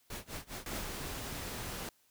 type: noise with tremolo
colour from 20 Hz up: pink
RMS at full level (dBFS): -41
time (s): 0.1-0.89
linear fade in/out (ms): 2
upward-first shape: sine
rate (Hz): 4.9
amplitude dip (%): 95
type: noise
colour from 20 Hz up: pink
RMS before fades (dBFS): -41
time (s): 0.66-1.89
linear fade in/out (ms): 2
effects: white hiss -70 dBFS RMS until 2.1 s